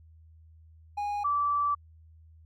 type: tone pair in turn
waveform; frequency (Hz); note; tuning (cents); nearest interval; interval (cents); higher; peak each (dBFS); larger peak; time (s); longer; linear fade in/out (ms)
triangle / sine; 822 / 1160.1; G#5 / D6; -18 / -22; tritone; 596; second; -27 / -24; second; 0.97-1.24 / 1.24-1.75; second; 10
effects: added 80 Hz sine -52 dBFS peak until 2.45 s